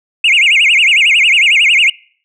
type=tone with vibrato; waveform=sine; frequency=2469 Hz; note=D#7; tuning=14 cents flat; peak=-4 dBFS; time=0.24-1.9 s; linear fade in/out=5 ms; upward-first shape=sine; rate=11 Hz; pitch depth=280 cents each way; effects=noise-tail reverb RT60 0.5 s tail -25 dB re dry + tanh soft clip ceiling -4 dBFS